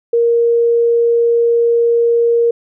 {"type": "tone", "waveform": "sine", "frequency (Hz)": 468.3, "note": "A#4", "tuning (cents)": 8, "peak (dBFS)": -9, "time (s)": [0.13, 2.51], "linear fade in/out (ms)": 5, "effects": []}